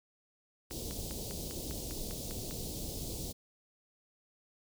pink band-stop noise, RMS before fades -40 dBFS, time 0.7-3.33 s, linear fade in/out 20 ms, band 600 to 3900 Hz, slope 24 dB/octave
click train, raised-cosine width 0.3 ms, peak -30 dBFS, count 10, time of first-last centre 0.71-2.51 s, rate 5 Hz
effects none

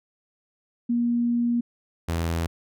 sine / sawtooth tone pair in turn, 237.9 / 83.34 Hz, A#3 / E2, +35 / +19 cents, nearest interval octave + tritone, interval 1816 cents, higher first, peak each -20 dBFS, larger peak neither, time 0.89-1.61 / 2.08-2.47 s, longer first, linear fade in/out 10 ms, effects none

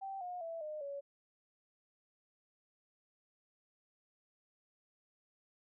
sine tone with pitch steps, 778 / 717.6 / 661.8 / 610.4 / 563 Hz, G5 / F5 / E5 / D#5 / C#5, -13 / +47 / +7 / -33 / +27 cents, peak -40 dBFS, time 0.01-1.01 s, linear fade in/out 20 ms, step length 200 ms, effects none

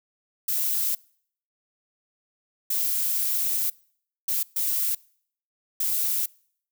violet noise bursts at uneven times, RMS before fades -25 dBFS, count 5, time 0.48-0.95 / 2.7-3.7 / 4.28-4.43 / 4.56-4.95 / 5.8-6.26 s, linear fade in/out 5 ms, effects noise-tail reverb RT60 0.6 s tail -25 dB re dry

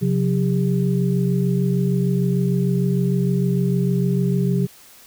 sine tone cluster, 133.8 / 180.4 / 400.6 Hz, C3 / F#3 / G4, +39 / -44 / +38 cents, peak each -20 / -19 / -26 dBFS, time 0.01-4.67 s, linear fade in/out 20 ms, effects white hiss -47 dBFS RMS until 5.06 s

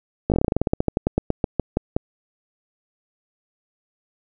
slowing click train, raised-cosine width 2 ms, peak -5 dBFS, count 23, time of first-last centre 0.3-1.965 s, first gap 18 ms, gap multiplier 1.12, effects none

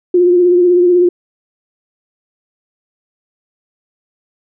sine tone with vibrato, 355 Hz, F4, 28 cents sharp, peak -6 dBFS, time 0.14-1.09 s, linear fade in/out 5 ms, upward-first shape triangle, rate 16 Hz, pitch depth 43 cents each way, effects none

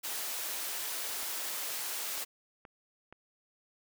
white high-pass noise, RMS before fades -37 dBFS, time 0.03-2.25 s, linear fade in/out 20 ms, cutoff 400 Hz, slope 12 dB/octave
click train, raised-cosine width 0.5 ms, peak -34 dBFS, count 5, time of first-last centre 1.23-3.126 s, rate 2.11 Hz
effects none

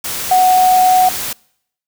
sine tone in noise, 739 Hz, F#5, 2 cents flat, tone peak -7 dBFS, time 0.31-1.09 s, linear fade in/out 5 ms, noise white, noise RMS -22 dBFS, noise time 0.04-1.33 s, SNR +12 dB, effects noise-tail reverb RT60 0.7 s tail -25 dB re dry

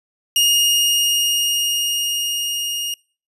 sawtooth tone with level ramp, 2853 Hz, F7, 36 cents sharp, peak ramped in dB -9 to -19 dBFS, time 0.36-2.94 s, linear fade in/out 2 ms, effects noise-tail reverb RT60 0.4 s tail -25 dB re dry + resampled to 32000 Hz

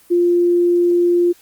sine tone, 349.2 Hz, F4, in tune, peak -11 dBFS, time 0.1-1.33 s, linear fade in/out 20 ms, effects white hiss -50 dBFS RMS until 1.41 s + Opus 24 kbps

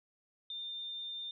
sine tone, 3605 Hz, A7, 41 cents sharp, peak -39 dBFS, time 0.5-1.31 s, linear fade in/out 2 ms, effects none

